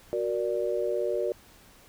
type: chord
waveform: sine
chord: Gb augmented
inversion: none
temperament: equal with one note detuned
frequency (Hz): 370 / 469.4 / 587.3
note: Gb4 / Bb4 / D5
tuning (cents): 0 / +12 / 0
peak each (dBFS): -30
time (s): 0.13-1.32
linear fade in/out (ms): 0
effects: pink hiss -55 dBFS RMS until 1.88 s